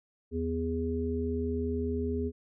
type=harmonic tone; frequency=82.41 Hz; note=E2; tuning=in tune; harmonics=1 / 3 / 5; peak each=-33 / -33 / -33 dBFS; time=0.31-2.32 s; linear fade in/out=50 ms; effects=none